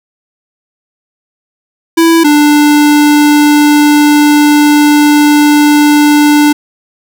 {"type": "tone pair in turn", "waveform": "square", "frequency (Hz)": [330.7, 295.4], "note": ["E4", "D4"], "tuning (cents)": [6, 10], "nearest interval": "major second", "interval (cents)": 196, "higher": "first", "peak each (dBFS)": -4, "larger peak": "neither", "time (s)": [[1.97, 2.24], [2.24, 6.53]], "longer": "second", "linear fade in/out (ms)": 10, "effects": []}